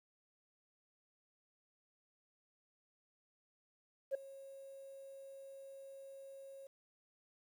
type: tone with ADSR envelope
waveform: sine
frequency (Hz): 545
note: C#5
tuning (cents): -29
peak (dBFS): -29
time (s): 4.11-6.67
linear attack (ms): 37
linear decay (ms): 6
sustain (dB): -21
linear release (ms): 4
effects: tanh soft clip ceiling -31 dBFS + 11-bit